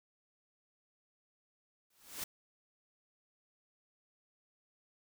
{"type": "noise with exponential growth", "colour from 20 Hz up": "white", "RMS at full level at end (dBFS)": -37, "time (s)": [1.9, 2.24], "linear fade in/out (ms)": 5, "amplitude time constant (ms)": 72, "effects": []}